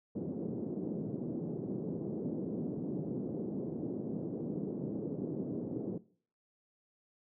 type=band-pass noise; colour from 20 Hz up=pink; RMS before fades=-38 dBFS; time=0.15-5.98 s; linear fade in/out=5 ms; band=160 to 420 Hz; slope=24 dB/octave; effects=noise-tail reverb RT60 0.5 s tail -20 dB re dry